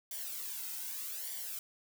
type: noise with flanger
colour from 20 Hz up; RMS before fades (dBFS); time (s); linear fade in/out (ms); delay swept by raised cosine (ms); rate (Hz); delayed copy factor
blue; -41; 0.11-1.59; 2; 0.76 to 1.76; 0.82; -0.7
effects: none